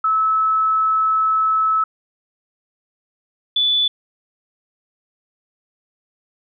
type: tone pair in turn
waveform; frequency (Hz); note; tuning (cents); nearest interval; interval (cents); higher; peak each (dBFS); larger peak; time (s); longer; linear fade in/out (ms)
sine; 1300 / 3471; E6 / A7; -24 / -24; octave + perfect fourth; 1700; second; -14; neither; 0.04-1.84 / 3.56-3.88; first; 5
effects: none